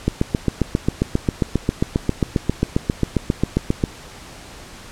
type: click train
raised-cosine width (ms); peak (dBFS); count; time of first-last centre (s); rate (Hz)
3; -3; 29; 0.08-3.838; 7.45
effects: pink hiss -39 dBFS RMS until 4.91 s + low-pass 9000 Hz 12 dB/octave